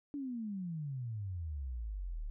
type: exponential sweep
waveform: sine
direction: down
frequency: 293.7 to 35.32 Hz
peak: -37 dBFS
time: 0.14-2.3 s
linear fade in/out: 0 ms
effects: none